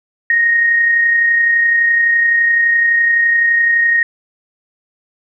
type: tone with amplitude modulation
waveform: sine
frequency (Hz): 1864.7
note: A#6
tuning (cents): 0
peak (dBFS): -8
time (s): 0.3-4.03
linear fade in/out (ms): 2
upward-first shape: sine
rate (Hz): 31.8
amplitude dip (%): 30
effects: none

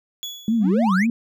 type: tone with exponential decay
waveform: 35% pulse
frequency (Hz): 3391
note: G#7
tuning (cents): +35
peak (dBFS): -24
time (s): 0.23-0.79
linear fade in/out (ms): 0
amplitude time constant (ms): 120
type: tone with vibrato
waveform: sine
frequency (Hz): 207.7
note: G#3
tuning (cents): 0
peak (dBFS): -16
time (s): 0.48-1.1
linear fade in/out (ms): 2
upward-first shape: sine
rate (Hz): 3.7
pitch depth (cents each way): 200
type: exponential sweep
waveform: triangle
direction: up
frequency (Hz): 199.2 to 2611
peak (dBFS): -19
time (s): 0.6-1.07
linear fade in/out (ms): 50
effects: none

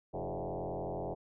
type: tone with frequency modulation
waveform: sine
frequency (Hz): 116.54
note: A#2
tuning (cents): 0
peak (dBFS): -35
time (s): 0.13-1.15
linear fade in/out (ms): 20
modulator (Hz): 90.5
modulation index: 7.7
effects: none

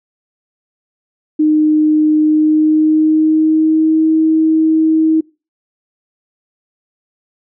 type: tone with pitch glide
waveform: sine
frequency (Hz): 307 to 317.5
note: D#4 to D#4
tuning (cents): -23 to +35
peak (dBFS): -8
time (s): 1.39-5.21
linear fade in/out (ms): 10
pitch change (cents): +58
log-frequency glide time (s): 2.2-4.09
effects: noise-tail reverb RT60 0.3 s tail -23 dB re dry

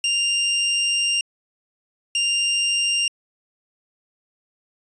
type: tone bursts at uneven times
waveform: sawtooth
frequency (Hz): 2793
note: F7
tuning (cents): -1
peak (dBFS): -15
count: 2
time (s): 0.04-1.21 / 2.15-3.08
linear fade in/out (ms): 2
effects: resampled to 22050 Hz

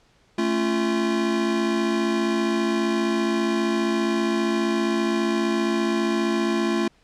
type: chord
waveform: square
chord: A augmented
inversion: none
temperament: just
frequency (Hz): 220 / 275 / 343.8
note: A3 / C#4 / E#4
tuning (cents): 0 / -14 / -27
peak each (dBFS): -25 / -30 / -24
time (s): 0.38-6.88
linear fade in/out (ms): 5
effects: pink hiss -60 dBFS RMS until 7.03 s + low-pass 6000 Hz 12 dB/octave

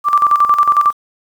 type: tone with tremolo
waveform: sine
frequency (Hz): 1174.7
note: D6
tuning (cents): 0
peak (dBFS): -6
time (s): 0.04-0.93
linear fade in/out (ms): 50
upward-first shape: square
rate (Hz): 11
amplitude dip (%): 65
effects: 7-bit

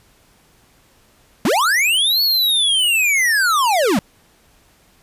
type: linear two-way sweep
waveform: square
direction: up then down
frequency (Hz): 168.5 to 4449 to 168.5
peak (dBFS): -14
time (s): 1.45-3.99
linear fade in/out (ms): 2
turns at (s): 2.22
effects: pink hiss -54 dBFS RMS until 5.02 s + resampled to 32000 Hz

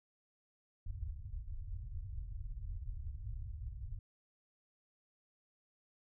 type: low-pass noise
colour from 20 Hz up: pink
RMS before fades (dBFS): -43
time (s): 0.86-3.99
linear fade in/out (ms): 5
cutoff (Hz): 110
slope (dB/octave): 48
effects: none

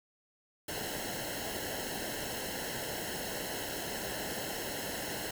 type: noise with comb filter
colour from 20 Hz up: pink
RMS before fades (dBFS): -38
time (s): 0.68-5.31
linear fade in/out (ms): 5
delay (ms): 0.84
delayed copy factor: -0.8
effects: none

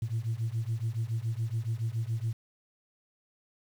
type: beating tone pair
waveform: sine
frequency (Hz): 110 / 117.1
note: A2 / A#2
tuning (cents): 0 / +8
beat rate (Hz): 7.1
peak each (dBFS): -31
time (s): 0.02-2.33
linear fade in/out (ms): 5
effects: tanh soft clip ceiling -24 dBFS + 9-bit

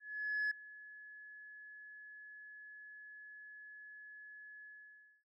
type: tone with ADSR envelope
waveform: sine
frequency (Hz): 1702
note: G#6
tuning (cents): +42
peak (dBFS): -30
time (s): 0-5.24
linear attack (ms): 510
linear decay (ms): 5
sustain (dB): -21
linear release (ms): 600
effects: tanh soft clip ceiling -31 dBFS

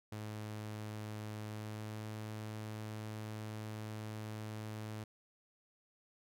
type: tone with pitch glide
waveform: sawtooth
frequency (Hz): 106.9 to 108.08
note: A2 to A2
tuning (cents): -49 to -30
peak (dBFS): -38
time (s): 0.12-5.04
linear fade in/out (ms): 5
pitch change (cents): +19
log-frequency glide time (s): 1.44-2.1
effects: none

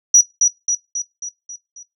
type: tone with echo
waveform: sine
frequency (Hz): 5830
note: F#8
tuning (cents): -26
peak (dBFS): -4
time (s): 0.14-0.21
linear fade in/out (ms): 5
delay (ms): 270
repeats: 6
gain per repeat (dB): -5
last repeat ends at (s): 1.83
effects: noise-tail reverb RT60 0.2 s tail -19 dB re dry + tanh soft clip ceiling -2 dBFS

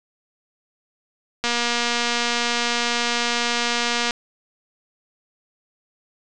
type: click train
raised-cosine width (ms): 0.2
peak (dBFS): -5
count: 636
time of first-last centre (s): 1.44-4.108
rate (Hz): 238
effects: resampled to 22050 Hz

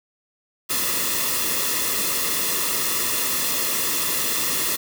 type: noise with comb filter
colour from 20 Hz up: white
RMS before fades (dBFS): -23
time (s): 0.69-4.77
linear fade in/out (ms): 20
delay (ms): 1.3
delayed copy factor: -0.7
effects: none

